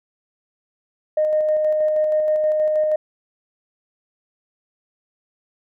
sine tone with tremolo, 615 Hz, D#5, 20 cents flat, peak -14 dBFS, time 1.17-2.96 s, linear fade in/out 5 ms, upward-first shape square, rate 6.3 Hz, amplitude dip 25%, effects tanh soft clip ceiling -10 dBFS

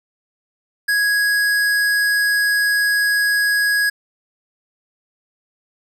sine tone with hard clipping, 1661 Hz, G#6, in tune, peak -16 dBFS, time 0.88-3.9 s, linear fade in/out 10 ms, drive 16 dB, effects none

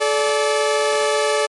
sawtooth tone pair together, 431.1 / 581.6 Hz, A4 / D5, -35 / -17 cents, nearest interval perfect fourth, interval 518 cents, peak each -15 dBFS, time 0-1.47 s, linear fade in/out 20 ms, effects MP3 48 kbps

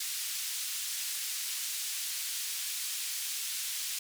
white band-pass noise, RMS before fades -36 dBFS, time 0-3.99 s, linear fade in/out 5 ms, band 2600 to 11000 Hz, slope 12 dB/octave, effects none

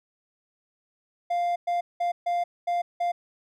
triangle tone bursts at uneven times, 698.5 Hz, F5, in tune, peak -21 dBFS, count 6, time 1.3-1.56 / 1.67-1.81 / 2-2.12 / 2.26-2.44 / 2.67-2.82 / 3-3.12 s, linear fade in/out 10 ms, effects none

